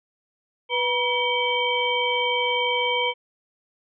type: tone cluster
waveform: sine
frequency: 492.8 / 959 / 2276 / 3127 Hz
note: B4 / A#5 / C#7 / G7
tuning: -4 / +49 / +45 / -5 cents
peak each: -26 dBFS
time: 0.69-3.14 s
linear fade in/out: 50 ms
effects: none